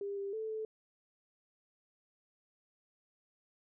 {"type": "tone with pitch steps", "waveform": "sine", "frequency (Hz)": [401.1, 396.9, 439.6, 436.7], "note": ["G4", "G4", "A4", "A4"], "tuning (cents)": [40, 22, -2, -13], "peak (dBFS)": -36, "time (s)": [0.01, 0.65], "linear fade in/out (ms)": 2, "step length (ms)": 160, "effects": []}